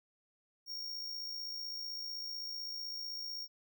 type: tone with amplitude modulation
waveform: square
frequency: 5550 Hz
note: F8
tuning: 12 cents flat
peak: -38 dBFS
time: 0.66-3.48 s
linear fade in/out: 50 ms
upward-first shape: sine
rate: 55.8 Hz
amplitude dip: 45%
effects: none